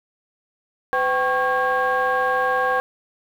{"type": "tone cluster", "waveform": "sine", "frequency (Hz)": [507, 774, 1098, 1618], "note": ["B4", "G5", "C#6", "G#6"], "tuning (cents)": [45, -22, -17, -46], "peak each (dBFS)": -22, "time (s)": [0.93, 2.8], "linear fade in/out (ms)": 0, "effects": ["tanh soft clip ceiling -12 dBFS", "8-bit"]}